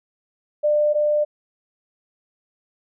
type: tone pair in turn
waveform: sine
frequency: 597 / 597 Hz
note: D5 / D5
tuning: +28 / +28 cents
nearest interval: unison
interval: 0 cents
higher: neither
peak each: -15 / -16 dBFS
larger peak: first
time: 0.63-0.94 / 0.94-1.25 s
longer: neither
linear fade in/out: 20 ms
effects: none